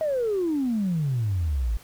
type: exponential sweep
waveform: sine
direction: down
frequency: 645 to 51.6 Hz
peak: -21 dBFS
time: 0.01-1.77 s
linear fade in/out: 0 ms
effects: tanh soft clip ceiling -18 dBFS + pink hiss -50 dBFS RMS until 1.83 s